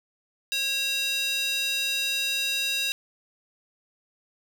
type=tone with high-pass filter; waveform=square; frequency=546 Hz; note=C#5; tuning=26 cents flat; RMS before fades=-27 dBFS; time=0.52-2.92 s; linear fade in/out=0 ms; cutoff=3200 Hz; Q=4.5; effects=8-bit